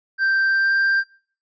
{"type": "tone with pitch glide", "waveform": "triangle", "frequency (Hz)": [1568, 1580.7], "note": ["G6", "G6"], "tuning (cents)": [0, 14], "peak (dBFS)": -14, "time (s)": [0.18, 1.04], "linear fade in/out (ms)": 50, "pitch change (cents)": 14, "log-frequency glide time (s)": [0.48, 0.72], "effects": ["noise-tail reverb RT60 0.5 s tail -23 dB re dry", "resampled to 16000 Hz"]}